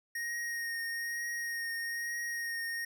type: tone with vibrato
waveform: square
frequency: 1864.7 Hz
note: A#6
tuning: in tune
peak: -35 dBFS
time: 0.15-2.85 s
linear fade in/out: 5 ms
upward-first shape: triangle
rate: 1.1 Hz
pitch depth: 19 cents each way
effects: none